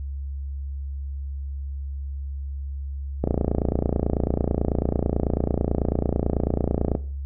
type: click train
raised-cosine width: 2 ms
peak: -8 dBFS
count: 109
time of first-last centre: 3.24-6.951 s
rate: 29.1 Hz
effects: noise-tail reverb RT60 0.4 s tail -17 dB re dry + added 69 Hz sine -28 dBFS peak until 7.25 s